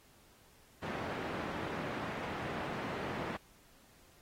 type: band-pass noise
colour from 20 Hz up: pink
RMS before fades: -40 dBFS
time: 0.82-3.37 s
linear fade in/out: 10 ms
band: 150 to 1900 Hz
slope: 12 dB/octave
effects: pink hiss -64 dBFS RMS until 4.21 s + AAC 48 kbps